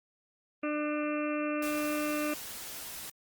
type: harmonic tone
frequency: 299 Hz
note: D4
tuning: 31 cents sharp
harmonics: 1 / 2 / 4 / 5 / 6 / 7 / 8 / 9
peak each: -32 / -35 / -39 / -44 / -49 / -49 / -44 / -42 dBFS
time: 0.63-2.34 s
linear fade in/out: 5 ms
type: noise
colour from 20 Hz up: white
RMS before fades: -42 dBFS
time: 1.62-3.1 s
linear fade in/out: 5 ms
effects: Opus 24 kbps